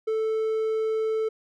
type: tone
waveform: triangle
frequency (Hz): 440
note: A4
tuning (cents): 0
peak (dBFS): -21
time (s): 0.07-1.29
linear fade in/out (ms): 10
effects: none